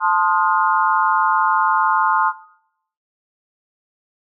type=chord; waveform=sine; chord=F dominant seventh; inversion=first; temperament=equal with one note detuned; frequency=880 / 1046.5 / 1244.5 / 1424.6 Hz; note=A5 / C6 / Eb6 / F6; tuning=0 / 0 / 0 / +34 cents; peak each=-18 / -18 / -21 / -21 dBFS; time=0-2.33 s; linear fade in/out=50 ms; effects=noise-tail reverb RT60 0.7 s tail -18 dB re dry